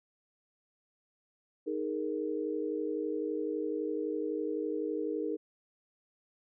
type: chord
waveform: sine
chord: D# suspended fourth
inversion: none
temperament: just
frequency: 311.1 / 414.8 / 466.7 Hz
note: D#4 / G#4 / A#4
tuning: 0 / -2 / +2 cents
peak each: -35 / -36 / -36 dBFS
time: 1.66-5.37 s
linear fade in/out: 20 ms
effects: none